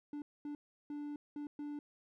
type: tone bursts at uneven times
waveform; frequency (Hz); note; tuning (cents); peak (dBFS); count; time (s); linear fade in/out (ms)
triangle; 293; D4; -4; -38; 5; 0.13-0.22 / 0.45-0.55 / 0.9-1.16 / 1.36-1.47 / 1.59-1.79; 2
effects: none